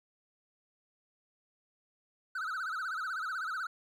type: tone with vibrato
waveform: triangle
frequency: 1396.9 Hz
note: F6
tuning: in tune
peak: -32 dBFS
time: 2.35-3.67 s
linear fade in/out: 5 ms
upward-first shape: sine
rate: 16 Hz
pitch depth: 180 cents each way
effects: none